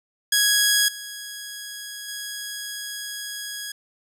10% pulse tone with level steps, 1661.2 Hz, G#6, in tune, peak -8 / -25 / -22 dBFS, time 0.32-3.72 s, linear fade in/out 5 ms, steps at 0.88 / 2.08 s, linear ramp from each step 5 ms, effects none

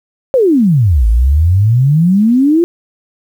sine exponential two-way sweep, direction down then up, 555 to 52.6 to 352.5 Hz, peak -6 dBFS, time 0.34-2.64 s, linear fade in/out 0 ms, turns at 1.07 s, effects 7-bit

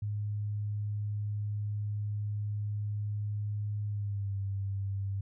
sine tone with pitch glide, 104.1 to 98.43 Hz, G#2 to G2, +5 to +8 cents, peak -31 dBFS, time 0.02-5.21 s, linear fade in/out 5 ms, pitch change -97 cents, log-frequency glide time 3.86-4.37 s, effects none

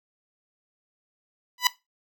10% pulse tone with exponential growth, 990 Hz, B5, 4 cents sharp, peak -5 dBFS, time 1.58-1.67 s, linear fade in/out 2 ms, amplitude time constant 18 ms, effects noise-tail reverb RT60 0.2 s tail -17 dB re dry

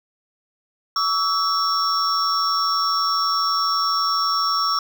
triangle tone cluster, 1140 / 1312 / 5480 Hz, C#6 / E6 / F8, +48 / -9 / -34 cents, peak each -21 dBFS, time 0.96-4.79 s, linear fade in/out 2 ms, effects none

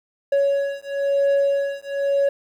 triangle beating tone pair, 558 / 559 Hz, C#5 / C#5, +11 / +14 cents, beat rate 1 Hz, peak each -19 dBFS, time 0.32-2.29 s, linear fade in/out 5 ms, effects 9-bit

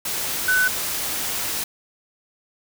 sine tone in noise, 1500 Hz, F#6, 23 cents sharp, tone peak -16 dBFS, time 0.48-0.68 s, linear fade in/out 5 ms, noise white, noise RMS -26 dBFS, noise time 0.05-1.64 s, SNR +7 dB, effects none

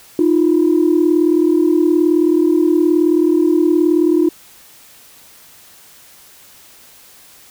sine tone pair together, 310.3 / 349.2 Hz, D#4 / F4, -5 / 0 cents, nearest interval major second, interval 205 cents, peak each -12 dBFS, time 0.19-4.29 s, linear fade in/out 2 ms, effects tanh soft clip ceiling -4 dBFS + white hiss -44 dBFS RMS until 7.5 s

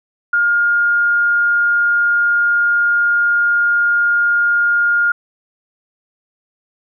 sine tone, 1416 Hz, F6, 23 cents sharp, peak -11 dBFS, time 0.33-5.12 s, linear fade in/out 5 ms, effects none

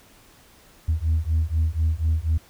sine beating tone pair, 77.78 / 81.88 Hz, D#2 / E2, 0 / -11 cents, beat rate 4.1 Hz, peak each -21 dBFS, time 0.88-2.38 s, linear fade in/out 10 ms, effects tanh soft clip ceiling -15 dBFS + pink hiss -53 dBFS RMS until 2.49 s

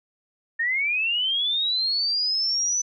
sine linear sweep, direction up, 1801 to 6040 Hz, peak -21 dBFS, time 0.59-2.82 s, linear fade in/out 10 ms, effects none

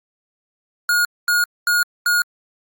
square tone bursts, 1436 Hz, F6, 48 cents sharp, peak -15 dBFS, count 4, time 0.89-2.22 s, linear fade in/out 2 ms, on 160 ms, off 230 ms, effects Opus 48 kbps

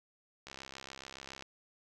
click train, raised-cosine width 0.2 ms, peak -28 dBFS, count 65, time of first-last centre 0.47-1.424 s, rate 67.1 Hz, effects none

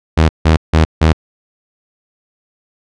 sawtooth tone bursts, 79.6 Hz, D#2, 40 cents sharp, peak -3 dBFS, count 4, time 0.17-1.13 s, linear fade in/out 10 ms, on 120 ms, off 160 ms, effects low-pass 5000 Hz 12 dB/octave

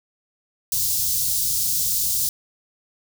white band-stop noise, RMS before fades -22 dBFS, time 0.72-2.29 s, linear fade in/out 2 ms, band 150 to 4500 Hz, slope 24 dB/octave, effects none

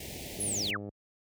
pink band-stop noise, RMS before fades -41 dBFS, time 0-0.71 s, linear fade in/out 5 ms, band 770 to 2000 Hz, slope 48 dB/octave
click train, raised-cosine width 2 ms, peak -28 dBFS, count 52, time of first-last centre 0.39-0.89 s, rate 102 Hz
sine linear sweep, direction down, 11240 to 1009 Hz, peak -30 dBFS, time 0.4-0.77 s, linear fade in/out 5 ms
effects high-pass 60 Hz 12 dB/octave

